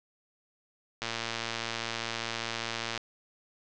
click train, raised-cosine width 0.2 ms, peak -15 dBFS, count 226, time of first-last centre 1.02-2.977 s, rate 115 Hz, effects low-pass 7000 Hz 12 dB/octave

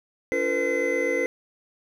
triangle tone cluster, 284 / 343.5 / 459 / 507 / 2042 Hz, C#4 / F4 / A#4 / B4 / C7, +42 / -29 / -27 / +45 / -43 cents, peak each -31 / -29 / -26 / -24 / -26 dBFS, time 0.32-1.26 s, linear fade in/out 0 ms, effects none

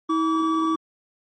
triangle tone pair together, 321.9 / 1147.1 Hz, E4 / D6, -41 / -41 cents, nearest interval octave + minor seventh, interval 2200 cents, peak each -19 / -21 dBFS, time 0.09-0.76 s, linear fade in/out 10 ms, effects MP3 32 kbps

